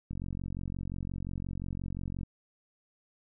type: click train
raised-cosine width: 5 ms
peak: -25 dBFS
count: 98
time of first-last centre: 0.11-2.233 s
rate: 45.7 Hz
effects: none

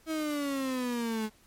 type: exponential sweep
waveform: 35% pulse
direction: down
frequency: 322.6 to 213.1 Hz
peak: -28 dBFS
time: 0.06-1.3 s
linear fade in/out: 50 ms
effects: pink hiss -62 dBFS RMS until 1.46 s + MP3 64 kbps

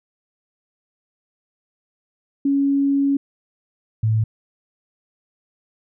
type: tone pair in turn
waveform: sine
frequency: 278.5 / 110.14 Hz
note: C#4 / A2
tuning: +8 / +2 cents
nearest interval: octave + major third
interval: 1606 cents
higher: first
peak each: -15 dBFS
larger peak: neither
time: 2.45-3.17 / 4.03-4.24 s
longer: first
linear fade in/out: 5 ms
effects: none

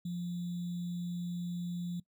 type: tone with sample-and-hold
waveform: sine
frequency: 175.1 Hz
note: F3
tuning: 5 cents sharp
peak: -34 dBFS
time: 0.05-2 s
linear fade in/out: 5 ms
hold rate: 3675 Hz
effects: noise-tail reverb RT60 0.1 s tail -21 dB re dry

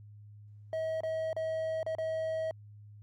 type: tone with dropouts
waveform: triangle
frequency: 640 Hz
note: D#5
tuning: 49 cents sharp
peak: -29 dBFS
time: 0.73-2.51 s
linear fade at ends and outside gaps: 1 ms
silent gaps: 1.006-1.034 / 1.33-1.365 / 1.83-1.864 / 1.951-1.984 s
effects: added 104 Hz sine -49 dBFS peak until 3.02 s + Opus 48 kbps

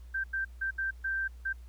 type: tone bursts at uneven times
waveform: sine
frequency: 1568 Hz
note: G6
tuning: in tune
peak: -29 dBFS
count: 6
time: 0.14-0.24 / 0.33-0.45 / 0.61-0.71 / 0.78-0.91 / 1.04-1.28 / 1.45-1.53 s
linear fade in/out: 10 ms
effects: added 60 Hz sine -45 dBFS peak until 1.68 s + pink hiss -66 dBFS RMS until 1.68 s

